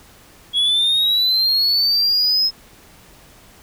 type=linear sweep; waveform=sine; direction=up; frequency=3322 to 5170 Hz; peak=-11 dBFS; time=0.53-2.51 s; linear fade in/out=50 ms; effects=tanh soft clip ceiling -13 dBFS + pink hiss -47 dBFS RMS until 3.62 s